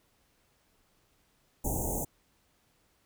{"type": "band-stop noise", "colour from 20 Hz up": "pink", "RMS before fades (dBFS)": -32, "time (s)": [1.64, 2.05], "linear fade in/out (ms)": 10, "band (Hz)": [910, 6300], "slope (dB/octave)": 96, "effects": ["pink hiss -70 dBFS RMS until 3.05 s"]}